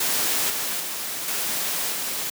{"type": "noise with level steps", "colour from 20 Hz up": "white", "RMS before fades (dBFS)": [-23, -27, -30, -26, -28], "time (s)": [0, 2.3], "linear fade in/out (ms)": 5, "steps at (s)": [0.5, 0.8, 1.28, 1.92], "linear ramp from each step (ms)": 2, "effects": ["high-pass 150 Hz 12 dB/octave"]}